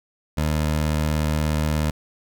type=tone; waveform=20% pulse; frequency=76.7 Hz; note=D#2; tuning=24 cents flat; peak=-15 dBFS; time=0.37-1.91 s; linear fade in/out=10 ms; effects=none